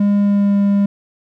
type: tone with pitch glide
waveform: triangle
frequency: 203 to 200.8 Hz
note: G#3 to G3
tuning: -39 to +42 cents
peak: -9 dBFS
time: 0-0.86 s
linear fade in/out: 5 ms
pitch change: -19 cents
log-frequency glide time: 0.18-0.57 s
effects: none